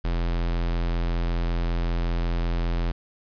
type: tone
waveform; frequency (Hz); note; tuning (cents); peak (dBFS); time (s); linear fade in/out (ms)
square; 42.65; F1; -40; -23; 0.04-2.92; 10
effects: resampled to 11025 Hz + 9-bit